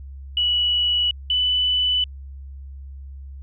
sine tone pair in turn, 2939 / 2989 Hz, F#7 / F#7, -12 / +17 cents, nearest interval unison, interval 29 cents, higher second, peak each -17 dBFS, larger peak neither, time 0.37-1.11 / 1.3-2.04 s, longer neither, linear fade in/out 2 ms, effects added 68 Hz sine -34 dBFS peak until 3.42 s

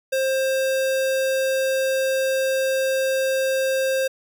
square tone, 530 Hz, C5, 22 cents sharp, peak -20 dBFS, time 0.12-4.08 s, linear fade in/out 10 ms, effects none

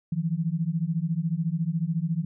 sine beating tone pair, 158 / 172 Hz, D#3 / F3, +27 / -26 cents, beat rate 14 Hz, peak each -27 dBFS, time 0.12-2.25 s, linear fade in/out 5 ms, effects none

